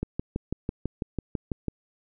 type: click train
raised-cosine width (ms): 3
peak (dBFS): -15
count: 11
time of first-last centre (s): 0.03-1.683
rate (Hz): 6.05
effects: none